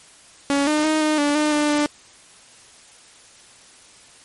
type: tone with pitch steps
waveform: sawtooth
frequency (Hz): 281.1 / 303.3 / 311.3 / 306.7 / 290.5 / 302.1 / 297.2 / 295.2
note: C#4 / D#4 / D#4 / D#4 / D4 / D4 / D4 / D4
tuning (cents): +24 / -44 / +1 / -25 / -19 / +49 / +21 / +9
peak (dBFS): -13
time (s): 0.5-1.86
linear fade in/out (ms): 0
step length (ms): 170
effects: white hiss -48 dBFS RMS until 4.24 s + MP3 48 kbps